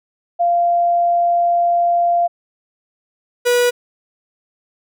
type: tone pair in turn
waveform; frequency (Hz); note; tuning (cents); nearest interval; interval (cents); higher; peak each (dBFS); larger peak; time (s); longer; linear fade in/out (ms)
sine / 45% pulse; 693 / 487.3; F5 / B4; -14 / -23; tritone; 609; first; -12; neither; 0.39-2.28 / 3.45-3.71; first; 20
effects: none